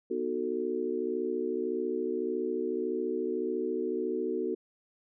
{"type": "chord", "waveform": "sine", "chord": "B dominant seventh", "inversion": "none", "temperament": "just", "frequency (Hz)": [246.9, 308.7, 370.4, 444.5], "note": ["B3", "D#4", "F#4", "A4"], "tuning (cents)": [0, -14, 2, 18], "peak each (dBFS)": [-37, -37, -32, -34], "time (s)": [0.1, 4.55], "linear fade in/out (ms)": 10, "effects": []}